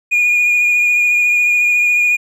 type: tone with vibrato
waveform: triangle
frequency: 2440 Hz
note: D#7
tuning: 34 cents flat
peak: -8 dBFS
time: 0.11-2.17 s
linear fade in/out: 20 ms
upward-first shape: sine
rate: 14 Hz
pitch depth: 18 cents each way
effects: tanh soft clip ceiling -4 dBFS